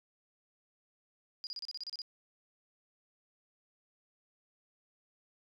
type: tone bursts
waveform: sine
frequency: 4876 Hz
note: D#8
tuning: 36 cents flat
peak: -38 dBFS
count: 10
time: 1.44-2.018 s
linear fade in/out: 0 ms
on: 29 ms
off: 32 ms
effects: none